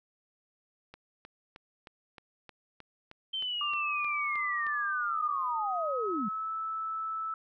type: click train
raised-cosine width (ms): 0.3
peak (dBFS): -31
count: 13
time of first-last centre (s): 0.94-4.667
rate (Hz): 3.22
type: linear sweep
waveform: sine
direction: down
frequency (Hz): 3136 to 185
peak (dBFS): -31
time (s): 3.33-6.29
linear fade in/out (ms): 10
type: tone with pitch glide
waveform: sine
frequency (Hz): 1182 to 1311.5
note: D6 to E6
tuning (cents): +11 to -9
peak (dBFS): -32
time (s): 3.61-7.34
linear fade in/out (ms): 2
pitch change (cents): +180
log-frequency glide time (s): 4.68-6.52
effects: none